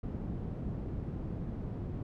white low-pass noise, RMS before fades -38 dBFS, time 0.03-2.03 s, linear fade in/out 5 ms, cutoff 190 Hz, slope 12 dB/octave, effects none

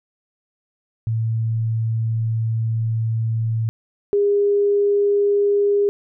sine tone pair in turn, 112.7 / 406.3 Hz, A2 / G#4, +42 / -38 cents, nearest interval octave + minor seventh, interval 2220 cents, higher second, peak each -18 / -14 dBFS, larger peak second, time 1.07-3.69 / 4.13-5.89 s, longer first, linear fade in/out 0 ms, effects none

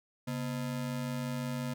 square ring-modulated tone, 189.6 Hz, F#3, 43 cents sharp, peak -31 dBFS, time 0.27-1.74 s, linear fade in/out 10 ms, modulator 52.8 Hz, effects none

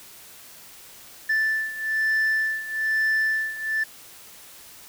sine beating tone pair, 1760 / 1761.1 Hz, A6 / A6, 0 / +1 cents, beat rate 1.1 Hz, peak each -21 / -24 dBFS, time 1.29-3.84 s, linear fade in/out 10 ms, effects tanh soft clip ceiling -18 dBFS + white hiss -46 dBFS RMS until 4.88 s

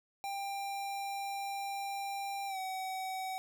square tone with pitch glide, 793 to 756.3 Hz, G5 to F#5, +20 to +38 cents, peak -37 dBFS, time 0.24-3.38 s, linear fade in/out 0 ms, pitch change -82 cents, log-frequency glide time 2.47-2.58 s, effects none

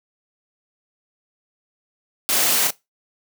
white noise with echo, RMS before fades -20 dBFS, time 2.29-2.67 s, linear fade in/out 0 ms, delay 35 ms, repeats 1, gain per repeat -3 dB, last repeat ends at 2.705 s, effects noise-tail reverb RT60 0.2 s tail -20 dB re dry + high-pass 200 Hz 12 dB/octave

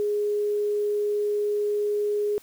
sine tone, 415.3 Hz, G#4, in tune, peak -22 dBFS, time 0-2.38 s, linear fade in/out 0 ms, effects white hiss -53 dBFS RMS until 2.42 s

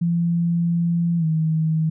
sine tone with pitch glide, 170.2 to 158.8 Hz, F3 to D#3, -44 to +36 cents, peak -17 dBFS, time 0.01-1.9 s, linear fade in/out 10 ms, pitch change -120 cents, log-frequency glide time 1.18-1.25 s, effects none

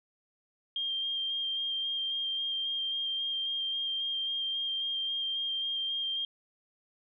sine tone with vibrato, 3196 Hz, G7, 33 cents sharp, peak -30 dBFS, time 0.76-6.25 s, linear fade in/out 2 ms, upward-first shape square, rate 3.7 Hz, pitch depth 12 cents each way, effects none

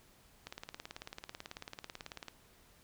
click train, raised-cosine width 0.2 ms, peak -26 dBFS, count 34, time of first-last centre 0.47-2.283 s, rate 18.2 Hz, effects pink hiss -64 dBFS RMS until 2.83 s

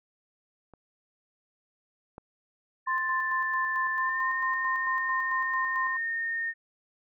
clicks, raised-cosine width 1 ms, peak -36 / -28 dBFS, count 2, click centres 0.737 / 2.181 s
sine tone with pitch glide, 1764 to 1833.6 Hz, A6 to A#6, +4 to -29 cents, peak -28 dBFS, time 2.86-6.54 s, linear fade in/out 50 ms, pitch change +67 cents, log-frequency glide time 3.95-4.29 s
sine tone with tremolo, 1046.5 Hz, C6, in tune, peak -27 dBFS, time 2.87-5.97 s, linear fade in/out 5 ms, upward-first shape square, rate 4.5 Hz, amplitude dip 45%
effects none

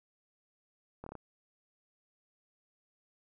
slowing click train, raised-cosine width 1 ms, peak -30 dBFS, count 5, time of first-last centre 1.04-1.153 s, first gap 24 ms, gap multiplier 1.11, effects none

